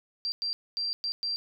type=tone bursts at uneven times; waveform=sine; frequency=4718 Hz; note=D8; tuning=7 cents sharp; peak=-28 dBFS; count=5; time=0.25-0.32 / 0.42-0.53 / 0.77-0.93 / 1.04-1.12 / 1.23-1.36 s; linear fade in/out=0 ms; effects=none